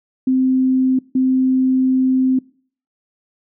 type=tone bursts at uneven times; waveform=sine; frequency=259.7 Hz; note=C4; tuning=13 cents flat; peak=-12 dBFS; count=2; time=0.27-0.99 / 1.15-2.39 s; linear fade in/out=5 ms; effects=noise-tail reverb RT60 0.5 s tail -24 dB re dry